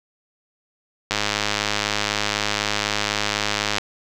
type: click train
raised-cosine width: 0.2 ms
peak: -3 dBFS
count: 279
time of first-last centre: 1.11-3.783 s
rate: 104 Hz
effects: none